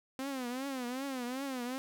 sawtooth tone with vibrato, 259 Hz, C4, 17 cents flat, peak -32 dBFS, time 0.19-1.78 s, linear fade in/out 0 ms, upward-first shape triangle, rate 2.6 Hz, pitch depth 150 cents each way, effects none

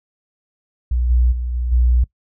sine tone with level steps, 60.9 Hz, B1, 24 cents flat, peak -15 / -11 / -20 / -18 / -11 dBFS, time 0.91-2.04 s, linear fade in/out 5 ms, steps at 1.09 / 1.31 / 1.53 / 1.71 s, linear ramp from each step 20 ms, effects noise-tail reverb RT60 0.1 s tail -21 dB re dry

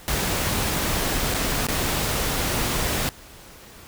pink noise with dropouts, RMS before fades -24 dBFS, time 0.08-3.09 s, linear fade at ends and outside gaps 0 ms, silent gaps 1.34-1.345 / 1.668-1.686 s, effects pink hiss -45 dBFS RMS until 3.87 s

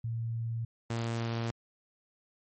sine / sawtooth tone pair in turn, 114.8 / 115.6 Hz, A#2 / A#2, -26 / -14 cents, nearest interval unison, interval 12 cents, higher second, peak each -31 / -27 dBFS, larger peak second, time 0.04-0.65 / 0.9-1.51 s, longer neither, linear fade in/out 5 ms, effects MP3 32 kbps

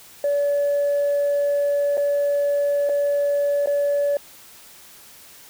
sine tone with dropouts, 573 Hz, D5, 43 cents flat, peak -16 dBFS, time 0.24-4.17 s, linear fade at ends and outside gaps 2 ms, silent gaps 1.971-1.977 / 2.891-2.895 / 3.66-3.672 s, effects tanh soft clip ceiling -15 dBFS + white hiss -46 dBFS RMS until 5.49 s

